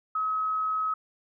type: tone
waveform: sine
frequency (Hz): 1278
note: D#6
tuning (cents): +46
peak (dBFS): -25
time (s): 0.15-0.94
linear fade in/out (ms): 5
effects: none

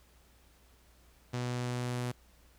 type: tone with low-pass filter sweep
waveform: sawtooth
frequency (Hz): 123.2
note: B2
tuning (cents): -4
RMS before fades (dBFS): -35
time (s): 1.33-2.12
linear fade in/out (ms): 10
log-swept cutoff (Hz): 6800 to 11000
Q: 1.1
effects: added 60 Hz sine -62 dBFS peak until 2.58 s + pink hiss -65 dBFS RMS until 2.58 s

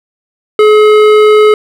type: tone with hard clipping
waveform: sine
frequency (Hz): 425.6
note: G#4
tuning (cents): +42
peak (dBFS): -4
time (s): 0.59-1.54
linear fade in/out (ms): 2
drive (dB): 13
effects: none

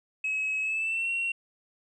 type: tone with pitch glide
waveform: sine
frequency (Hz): 2565 to 2733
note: E7 to F7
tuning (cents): -48 to -38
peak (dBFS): -25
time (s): 0.24-1.32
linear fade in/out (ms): 5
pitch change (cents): +110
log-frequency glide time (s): 0.61-1.1
effects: tanh soft clip ceiling -24 dBFS

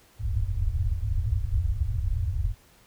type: low-pass noise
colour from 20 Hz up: white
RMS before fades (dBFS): -26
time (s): 0.19-2.55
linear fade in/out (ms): 50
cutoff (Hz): 110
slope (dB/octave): 96
effects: pink hiss -58 dBFS RMS until 2.86 s

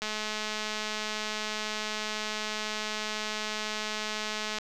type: click train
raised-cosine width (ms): 0.2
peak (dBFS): -16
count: 978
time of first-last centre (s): 0.02-4.585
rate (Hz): 214
effects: none

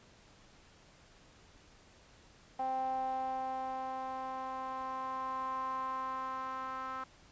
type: tone with band-pass filter sweep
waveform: sawtooth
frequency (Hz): 261.6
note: C4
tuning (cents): 0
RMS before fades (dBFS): -38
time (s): 2.59-7.04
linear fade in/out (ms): 5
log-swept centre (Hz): 770 to 1200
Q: 7.5
effects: pink hiss -61 dBFS RMS until 7.31 s + resampled to 16000 Hz

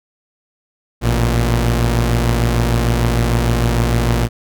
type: tone pair together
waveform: sawtooth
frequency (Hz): 55.69 / 118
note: A1 / A#2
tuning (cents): +22 / +22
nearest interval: octave + minor second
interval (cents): 1300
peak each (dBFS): -12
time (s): 1.01-4.29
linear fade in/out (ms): 50
effects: none

